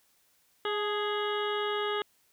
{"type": "harmonic tone with a mistuned harmonic", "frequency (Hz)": 415.3, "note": "G#4", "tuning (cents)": 0, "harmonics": [1, 2, 3, 4, 5, 7, 8, 9], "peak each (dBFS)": [-31, -38, -35, -39, -42, -40, -41, -45], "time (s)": [0.65, 2.02], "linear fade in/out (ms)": 2, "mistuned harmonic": 2, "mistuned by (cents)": 39, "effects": ["white hiss -68 dBFS RMS until 2.32 s"]}